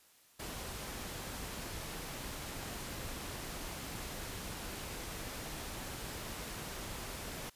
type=noise; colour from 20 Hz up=pink; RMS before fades=-43 dBFS; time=0.39-7.5 s; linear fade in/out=10 ms; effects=white hiss -65 dBFS RMS until 7.55 s + resampled to 32000 Hz